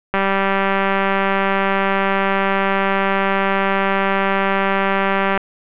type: click train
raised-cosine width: 0.5 ms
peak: -3 dBFS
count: 1022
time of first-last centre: 0.14-5.376 s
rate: 195 Hz
effects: resampled to 8000 Hz + 7-bit